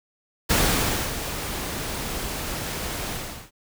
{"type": "noise with ADSR envelope", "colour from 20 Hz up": "pink", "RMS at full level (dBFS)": -19, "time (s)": [0.49, 3.51], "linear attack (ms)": 19, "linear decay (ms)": 630, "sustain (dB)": -11, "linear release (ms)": 390, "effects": []}